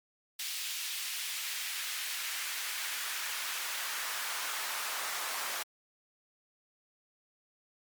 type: noise with high-pass filter sweep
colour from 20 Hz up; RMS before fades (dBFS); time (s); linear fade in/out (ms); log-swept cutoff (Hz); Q
pink; -37; 0.39-5.63; 5; 3000 to 910; 1.1
effects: Opus 48 kbps